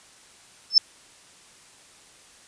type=tone with exponential growth; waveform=sine; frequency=5274 Hz; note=E8; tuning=in tune; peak=-7 dBFS; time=0.7-0.78 s; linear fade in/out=2 ms; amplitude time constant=17 ms; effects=white hiss -52 dBFS RMS until 2.47 s + resampled to 22050 Hz